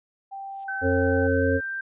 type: tone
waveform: sine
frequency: 784 Hz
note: G5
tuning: in tune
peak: -33 dBFS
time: 0.31-1.28 s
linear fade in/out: 20 ms
type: noise with exponential growth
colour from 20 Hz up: violet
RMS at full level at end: -41 dBFS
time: 0.39-0.64 s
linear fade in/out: 0 ms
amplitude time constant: 54 ms
type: tone with pitch glide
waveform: sine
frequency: 1533 to 1575.2 Hz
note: G6 to G6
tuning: -39 to +8 cents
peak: -28 dBFS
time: 0.68-1.81 s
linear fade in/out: 5 ms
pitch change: +47 cents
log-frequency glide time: 1.34-1.59 s
type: harmonic tone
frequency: 90 Hz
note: F#2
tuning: 47 cents flat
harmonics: 1 / 3 / 5 / 6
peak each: -25 / -25 / -25 / -25 dBFS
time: 0.81-1.61 s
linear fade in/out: 50 ms
effects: resampled to 8000 Hz